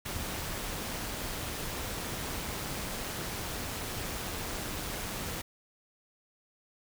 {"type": "noise with amplitude modulation", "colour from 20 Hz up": "pink", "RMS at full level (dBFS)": -35, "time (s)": [0.05, 5.42], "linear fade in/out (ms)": 10, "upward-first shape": "sine", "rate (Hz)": 199, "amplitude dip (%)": 40, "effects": []}